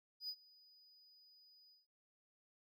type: tone with ADSR envelope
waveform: triangle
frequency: 4960 Hz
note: D#8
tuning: 6 cents flat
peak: -39 dBFS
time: 0.2-1.87 s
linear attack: 89 ms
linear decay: 60 ms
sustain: -24 dB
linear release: 160 ms
effects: noise-tail reverb RT60 0.1 s tail -24 dB re dry